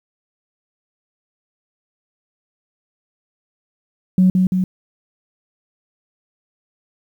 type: tone with echo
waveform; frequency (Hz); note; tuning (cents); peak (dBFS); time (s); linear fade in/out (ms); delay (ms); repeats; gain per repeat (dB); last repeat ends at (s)
sine; 185.1; F#3; +1; -8; 4.18-4.3; 2; 170; 2; -3; 4.64
effects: tanh soft clip ceiling -4 dBFS + 8-bit